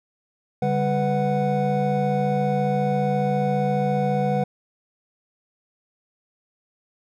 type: tone cluster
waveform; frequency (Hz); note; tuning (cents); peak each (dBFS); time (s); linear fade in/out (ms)
triangle; 143 / 197.6 / 494.5 / 739; D3 / G3 / B4 / F#5; -46 / +14 / +2 / -2; -23; 0.62-4.44; 5
effects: none